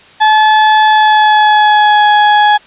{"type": "tone with pitch glide", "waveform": "35% pulse", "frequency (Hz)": [862, 837.9], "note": ["A5", "G#5"], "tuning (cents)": [-36, 15], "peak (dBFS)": -3, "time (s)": [0.2, 2.58], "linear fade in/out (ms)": 20, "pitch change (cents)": -49, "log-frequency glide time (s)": [0.88, 2.07], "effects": ["white hiss -40 dBFS RMS until 2.66 s", "resampled to 8000 Hz"]}